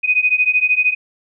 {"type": "beating tone pair", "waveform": "sine", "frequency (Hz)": [2489, 2502], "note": ["D#7", "D#7"], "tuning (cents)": [0, 9], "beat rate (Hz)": 13, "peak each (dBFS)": [-16, -15], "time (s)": [0.03, 0.95], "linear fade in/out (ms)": 20, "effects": []}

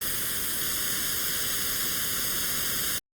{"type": "noise with comb filter", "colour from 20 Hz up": "white", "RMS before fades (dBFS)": -28, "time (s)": [0.01, 2.99], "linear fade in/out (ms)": 10, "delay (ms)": 0.6, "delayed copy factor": 0.9, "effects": ["Opus 32 kbps"]}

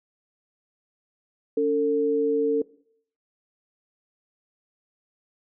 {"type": "tone pair together", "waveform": "sine", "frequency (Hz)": [283.5, 450], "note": ["C#4", "A4"], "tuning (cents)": [39, 39], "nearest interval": "minor sixth", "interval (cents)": 800, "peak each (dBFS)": [-26, -20], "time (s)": [1.57, 2.62], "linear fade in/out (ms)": 5, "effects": ["noise-tail reverb RT60 0.6 s tail -20 dB re dry"]}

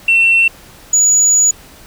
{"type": "tone pair in turn", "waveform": "sine", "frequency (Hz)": [2703, 6862], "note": ["E7", "A8"], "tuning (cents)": [43, -44], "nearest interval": "octave + major third", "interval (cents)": 1613, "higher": "second", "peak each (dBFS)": -6, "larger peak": "neither", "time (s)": [[0.08, 0.48], [0.93, 1.51]], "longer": "second", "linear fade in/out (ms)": 5, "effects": ["tanh soft clip ceiling -3 dBFS", "pink hiss -40 dBFS RMS until 1.86 s"]}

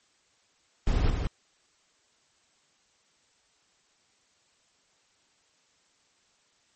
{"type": "noise with echo", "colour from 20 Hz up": "brown", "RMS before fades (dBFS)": -24, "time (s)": [0.87, 1.1], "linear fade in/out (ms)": 2, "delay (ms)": 170, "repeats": 1, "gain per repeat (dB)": -4, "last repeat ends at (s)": 1.27, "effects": ["white hiss -67 dBFS RMS until 6.75 s", "MP3 32 kbps"]}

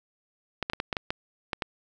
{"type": "clicks", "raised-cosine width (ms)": 0.3, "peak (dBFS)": -12, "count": 9, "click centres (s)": [0.627, 0.699, 0.734, 0.801, 0.928, 0.968, 1.105, 1.532, 1.622], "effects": []}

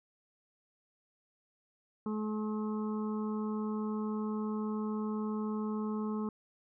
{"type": "harmonic tone", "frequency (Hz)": 214.1, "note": "A3", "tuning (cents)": -47, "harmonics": [1, 2, 4, 5, 6], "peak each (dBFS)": [-33, -40, -49, -46, -50], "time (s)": [2.06, 6.29], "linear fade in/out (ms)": 2, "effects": []}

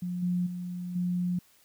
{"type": "tone with level steps", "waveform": "sine", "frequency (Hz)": 178.3, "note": "F3", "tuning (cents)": 36, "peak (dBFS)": [-30, -25, -33, -26], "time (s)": [0.02, 1.39], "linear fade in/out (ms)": 5, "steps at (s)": [0.22, 0.46, 0.95], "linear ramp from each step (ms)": 10, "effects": ["white hiss -62 dBFS RMS until 1.64 s"]}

